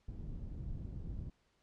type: low-pass noise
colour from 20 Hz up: pink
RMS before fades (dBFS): -43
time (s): 0.08-1.3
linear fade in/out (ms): 5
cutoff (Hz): 170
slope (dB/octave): 12
effects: pink hiss -75 dBFS RMS until 1.62 s + low-pass 6000 Hz 12 dB/octave